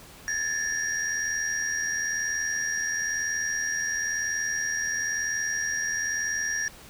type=tone cluster; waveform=sine; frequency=1701 / 1782 / 5700 Hz; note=G#6 / A6 / F8; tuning=+41 / +22 / +34 cents; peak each=-29 dBFS; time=0.28-6.68 s; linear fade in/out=0 ms; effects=tanh soft clip ceiling -21 dBFS + pink hiss -48 dBFS RMS until 6.89 s